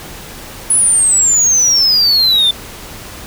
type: exponential sweep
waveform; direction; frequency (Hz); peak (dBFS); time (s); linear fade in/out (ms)
sine; down; 10350 to 3520; -5; 0.7-2.51; 5
effects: tanh soft clip ceiling -7 dBFS + pink hiss -31 dBFS RMS until 3.26 s